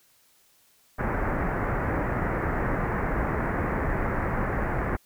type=low-pass noise; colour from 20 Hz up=pink; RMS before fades=-27 dBFS; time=0.98-4.97 s; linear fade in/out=20 ms; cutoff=2000 Hz; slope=48 dB/octave; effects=white hiss -62 dBFS RMS until 5.05 s